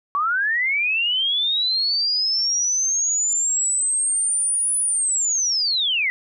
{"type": "linear two-way sweep", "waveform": "sine", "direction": "up then down", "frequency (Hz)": [1112, 9956, 1945], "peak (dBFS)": -18, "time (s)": [0.15, 6.1], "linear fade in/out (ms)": 0, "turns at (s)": 4.79, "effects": []}